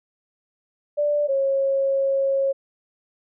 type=tone pair in turn; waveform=sine; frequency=587.3 / 544.9 Hz; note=D5 / C#5; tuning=0 / -30 cents; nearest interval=minor second; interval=130 cents; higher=first; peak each=-18 dBFS; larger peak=neither; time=0.97-1.28 / 1.28-2.53 s; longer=second; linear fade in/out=20 ms; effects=none